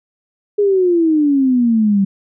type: exponential sweep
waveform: sine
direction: down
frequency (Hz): 417.4 to 192.4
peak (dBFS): -10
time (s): 0.58-2.05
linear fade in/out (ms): 10
effects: none